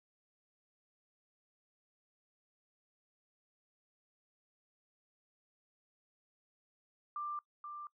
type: tone with echo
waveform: sine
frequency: 1185 Hz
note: D6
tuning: 15 cents sharp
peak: -37 dBFS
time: 7.16-7.39 s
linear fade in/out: 2 ms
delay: 480 ms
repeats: 1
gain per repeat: -6 dB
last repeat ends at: 7.87 s
effects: noise-tail reverb RT60 0.1 s tail -22 dB re dry